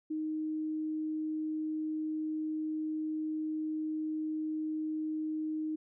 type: tone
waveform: sine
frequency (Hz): 311.1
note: D#4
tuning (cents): 0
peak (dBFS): -32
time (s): 0.1-5.76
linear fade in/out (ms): 10
effects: none